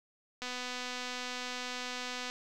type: click train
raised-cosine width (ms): 0.2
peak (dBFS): -22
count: 469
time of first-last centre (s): 0.42-2.3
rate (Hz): 249
effects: none